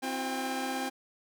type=tone cluster; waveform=sawtooth; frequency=261.3 / 326.4 / 362.2 / 800 Hz; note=C4 / E4 / F#4 / G5; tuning=-2 / -17 / -37 / +35 cents; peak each=-31 / -40 / -38 / -31 dBFS; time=0.02-0.9 s; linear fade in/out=20 ms; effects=none